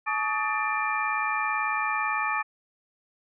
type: tone cluster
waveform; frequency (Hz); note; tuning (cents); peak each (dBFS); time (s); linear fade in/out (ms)
sine; 857 / 1136 / 1254 / 1779 / 2383; A5 / C#6 / D#6 / A6 / D7; -46 / +42 / +13 / +19 / +25; -31; 0.06-2.43; 20
effects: none